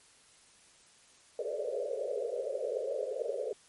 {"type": "band-pass noise", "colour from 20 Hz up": "white", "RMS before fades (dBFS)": -35, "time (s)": [1.39, 3.53], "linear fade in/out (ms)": 2, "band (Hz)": [410, 610], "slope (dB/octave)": 96, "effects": ["white hiss -61 dBFS RMS until 3.68 s", "MP3 48 kbps"]}